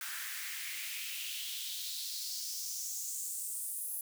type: noise with high-pass filter sweep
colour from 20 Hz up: white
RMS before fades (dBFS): -40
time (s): 0.01-4.01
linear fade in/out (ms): 2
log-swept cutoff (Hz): 1500 to 11000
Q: 3.2
effects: none